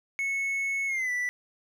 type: tone with pitch glide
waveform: triangle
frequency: 2200 to 1971.3 Hz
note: C#7 to B6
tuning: -14 to -4 cents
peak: -25 dBFS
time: 0.19-1.29 s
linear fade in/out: 0 ms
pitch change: -190 cents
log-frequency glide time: 0.87-1.11 s
effects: none